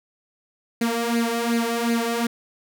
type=tone with flanger; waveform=sawtooth; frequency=233.1 Hz; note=A#3; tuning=in tune; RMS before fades=-23 dBFS; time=0.81-2.27 s; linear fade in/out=5 ms; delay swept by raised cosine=0.44 to 2.74 ms; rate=2.7 Hz; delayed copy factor=+0.7; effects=none